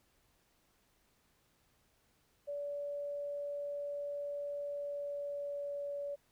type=tone with pitch glide; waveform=sine; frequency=575 to 570.7 Hz; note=D5 to D5; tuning=-37 to -50 cents; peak=-37 dBFS; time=2.47-6.16 s; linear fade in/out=20 ms; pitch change=-13 cents; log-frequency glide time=4.62-5.93 s; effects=pink hiss -73 dBFS RMS until 6.31 s